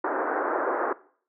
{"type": "band-pass noise", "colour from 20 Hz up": "pink", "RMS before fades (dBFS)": -27, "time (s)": [0.04, 0.93], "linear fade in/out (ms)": 5, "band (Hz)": [310, 1600], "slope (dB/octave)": 48, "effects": ["noise-tail reverb RT60 0.5 s tail -19 dB re dry"]}